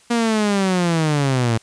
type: linear sweep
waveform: sawtooth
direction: down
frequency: 239 to 110 Hz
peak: -12 dBFS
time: 0.1-1.58 s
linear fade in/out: 10 ms
effects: white hiss -52 dBFS RMS until 1.62 s + resampled to 22050 Hz